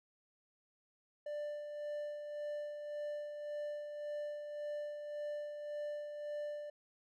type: tone with tremolo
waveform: triangle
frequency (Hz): 591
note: D5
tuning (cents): +11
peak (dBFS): -36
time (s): 1.26-6.7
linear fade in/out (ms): 5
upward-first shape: sine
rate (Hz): 1.8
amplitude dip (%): 45
effects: none